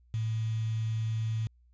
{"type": "tone with quantisation", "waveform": "sine", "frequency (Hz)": 111.3, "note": "A2", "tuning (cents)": 20, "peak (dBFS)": -28, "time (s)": [0.14, 1.47], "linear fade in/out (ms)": 0, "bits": 8, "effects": ["added 60 Hz sine -59 dBFS peak until 1.73 s", "resampled to 16000 Hz"]}